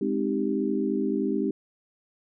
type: chord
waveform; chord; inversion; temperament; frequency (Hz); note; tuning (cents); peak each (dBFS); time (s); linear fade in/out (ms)
sine; Ab major seventh; none; equal; 207.7 / 261.6 / 311.1 / 392; Ab3 / C4 / Eb4 / G4; 0 / 0 / 0 / 0; -29; 0.01-1.51; 5
effects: none